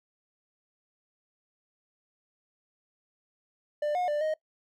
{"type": "tone with pitch steps", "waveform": "triangle", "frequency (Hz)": [594, 721, 592, 623], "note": ["D5", "F#5", "D5", "D#5"], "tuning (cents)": [20, -45, 14, 2], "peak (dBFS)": -24, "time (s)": [3.82, 4.34], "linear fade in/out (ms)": 5, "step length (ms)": 130, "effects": ["noise-tail reverb RT60 0.1 s tail -21 dB re dry"]}